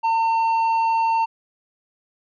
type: tone with tanh clipping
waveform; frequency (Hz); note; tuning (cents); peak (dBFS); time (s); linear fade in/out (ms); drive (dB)
sine; 906; A#5; -50; -18; 0.03-1.26; 20; 6
effects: none